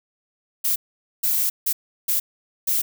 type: noise bursts at uneven times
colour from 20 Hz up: violet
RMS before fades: -21 dBFS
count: 5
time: 0.64-0.76 / 1.23-1.5 / 1.66-1.73 / 2.08-2.2 / 2.67-2.82 s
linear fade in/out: 10 ms
effects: none